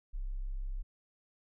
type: tone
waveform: sine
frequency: 33.08 Hz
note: C1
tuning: 20 cents sharp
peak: -34 dBFS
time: 0.13-0.83 s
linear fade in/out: 20 ms
effects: none